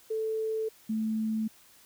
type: tone pair in turn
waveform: sine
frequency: 440 / 219.4 Hz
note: A4 / A3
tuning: 0 / -5 cents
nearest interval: octave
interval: 1205 cents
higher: first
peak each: -28 / -27 dBFS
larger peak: second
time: 0.1-0.69 / 0.89-1.48 s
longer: neither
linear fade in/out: 10 ms
effects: white hiss -58 dBFS RMS until 1.85 s